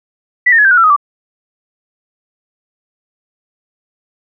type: tone with pitch steps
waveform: sine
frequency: 1968 / 1825.6 / 1693.6 / 1571.1 / 1457.4 / 1352 / 1254.2 / 1163.4 Hz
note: B6 / A#6 / G#6 / G6 / F#6 / E6 / D#6 / D6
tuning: -7 / -37 / +33 / +3 / -27 / +43 / +13 / -17 cents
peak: -5 dBFS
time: 0.46-0.964 s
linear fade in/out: 10 ms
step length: 63 ms
effects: none